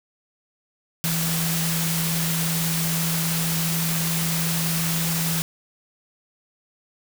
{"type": "tone in noise", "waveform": "sine", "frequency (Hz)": 164.81, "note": "E3", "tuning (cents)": 0, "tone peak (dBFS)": -24, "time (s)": [1.04, 5.42], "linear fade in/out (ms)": 0, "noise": "white", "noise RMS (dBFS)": -26, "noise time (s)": [1.04, 5.42], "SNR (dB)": -1, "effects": []}